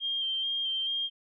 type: tone with vibrato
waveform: sine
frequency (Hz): 3180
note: G7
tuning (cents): +24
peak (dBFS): -28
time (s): 0-1.1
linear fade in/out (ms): 50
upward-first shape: square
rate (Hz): 2.3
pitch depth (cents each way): 19
effects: none